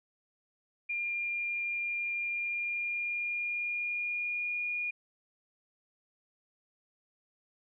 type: tone with pitch glide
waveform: sine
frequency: 2402 to 2434 Hz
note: D7 to D#7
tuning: +38 to -39 cents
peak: -31 dBFS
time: 0.89-4.91 s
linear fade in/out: 10 ms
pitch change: +23 cents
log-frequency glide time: 2.28-4.63 s
effects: none